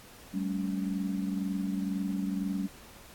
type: tone cluster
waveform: sine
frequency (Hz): 192.4 / 214.4 / 281.4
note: G3 / A3 / C#4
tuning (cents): -32 / -45 / +26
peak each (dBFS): -31 / -37 / -35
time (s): 0.33-2.68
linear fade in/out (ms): 20
effects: pink hiss -52 dBFS RMS until 3.14 s + AAC 64 kbps